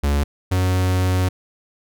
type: tone pair in turn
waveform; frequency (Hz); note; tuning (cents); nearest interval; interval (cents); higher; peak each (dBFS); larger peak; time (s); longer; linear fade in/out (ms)
45% pulse; 71.5 / 92.2; D2 / F#2; -46 / -6; major third; 440; second; -16; neither; 0.03-0.24 / 0.51-1.29; second; 10
effects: none